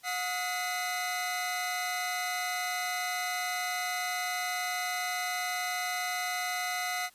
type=tone cluster; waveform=sawtooth; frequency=725 / 1262 / 2030 Hz; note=F#5 / D#6 / B6; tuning=-35 / +24 / +47 cents; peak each=-30 / -36 / -31 dBFS; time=0.03-7.1 s; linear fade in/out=50 ms; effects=white hiss -61 dBFS RMS until 7.14 s + resampled to 32000 Hz